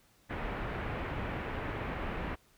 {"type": "low-pass noise", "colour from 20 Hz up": "pink", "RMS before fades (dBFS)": -37, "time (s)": [0.29, 2.36], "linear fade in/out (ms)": 20, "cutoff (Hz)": 2400, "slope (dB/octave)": 24, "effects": ["pink hiss -66 dBFS RMS until 2.57 s"]}